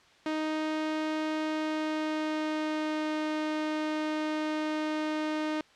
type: tone with pitch glide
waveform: sawtooth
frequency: 311.1 to 308.1 Hz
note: D#4 to D#4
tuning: 0 to -17 cents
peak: -25 dBFS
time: 0.26-5.61 s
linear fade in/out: 2 ms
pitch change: -17 cents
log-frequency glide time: 1.42-3.11 s
effects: white hiss -59 dBFS RMS until 5.75 s + low-pass 4000 Hz 12 dB/octave